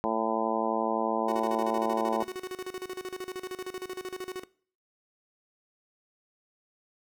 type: harmonic tone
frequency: 111.8 Hz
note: A2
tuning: 28 cents sharp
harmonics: 2 / 3 / 4 / 5 / 6 / 7 / 8 / 9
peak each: -34 / -34 / -34 / -34 / -34 / -34 / -34 / -34 dBFS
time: 0.04-2.23 s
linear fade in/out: 0 ms
type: tone with tremolo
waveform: 45% pulse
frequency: 370 Hz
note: F#4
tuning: in tune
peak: -33 dBFS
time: 1.28-4.44 s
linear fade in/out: 5 ms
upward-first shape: square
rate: 13 Hz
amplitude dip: 80%
effects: noise-tail reverb RT60 0.5 s tail -21 dB re dry